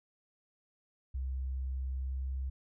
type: tone with pitch glide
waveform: sine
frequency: 65.41 to 65.98 Hz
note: C2 to C2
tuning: 0 to +15 cents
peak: -33 dBFS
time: 1.14-2.5 s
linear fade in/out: 10 ms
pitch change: +15 cents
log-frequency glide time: 1.92-2.3 s
effects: none